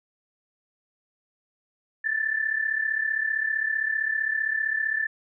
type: tone pair together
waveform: sine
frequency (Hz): 1735.6 / 1771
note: A6 / A6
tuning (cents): -24 / +11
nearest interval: unison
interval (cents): 35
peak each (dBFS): -28 / -25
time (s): 2.04-5.07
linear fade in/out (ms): 10
effects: none